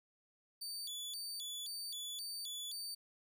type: tone with vibrato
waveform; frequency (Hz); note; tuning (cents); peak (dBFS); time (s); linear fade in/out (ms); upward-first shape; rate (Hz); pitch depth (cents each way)
sawtooth; 3976; B7; +11; -39; 0.61-2.95; 10; square; 1.9; 250
effects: none